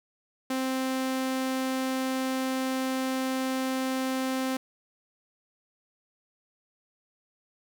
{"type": "tone", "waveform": "sawtooth", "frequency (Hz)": 261.6, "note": "C4", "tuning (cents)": 0, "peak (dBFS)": -23, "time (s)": [0.5, 4.57], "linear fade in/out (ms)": 5, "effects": []}